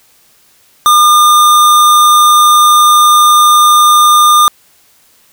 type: tone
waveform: square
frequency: 1208 Hz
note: D6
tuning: 48 cents sharp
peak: -4 dBFS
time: 0.86-4.48 s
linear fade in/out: 0 ms
effects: white hiss -48 dBFS RMS until 5.32 s